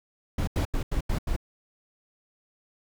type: noise bursts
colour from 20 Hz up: brown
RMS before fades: -26 dBFS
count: 6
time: 0.38-1.364 s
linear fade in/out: 5 ms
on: 94 ms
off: 84 ms
effects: none